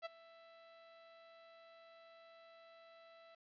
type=tone with ADSR envelope; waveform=sawtooth; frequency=663 Hz; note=E5; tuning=10 cents sharp; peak=-36 dBFS; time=0.02-3.35 s; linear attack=36 ms; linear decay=17 ms; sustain=-19 dB; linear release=6 ms; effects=resampled to 11025 Hz + 12-bit